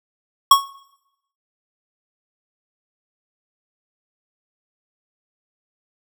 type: tone with exponential decay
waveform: square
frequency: 1104 Hz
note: C#6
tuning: 7 cents flat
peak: -4 dBFS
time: 0.51-0.66 s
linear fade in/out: 5 ms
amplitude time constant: 31 ms
effects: noise-tail reverb RT60 0.8 s tail -19 dB re dry